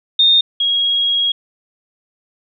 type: tone pair in turn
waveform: sine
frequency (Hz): 3662 / 3294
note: A#7 / G#7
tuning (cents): -32 / -15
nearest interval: major second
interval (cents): 183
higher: first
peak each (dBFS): -8 / -13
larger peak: first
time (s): 0.19-0.41 / 0.6-1.32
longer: second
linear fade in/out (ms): 5
effects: none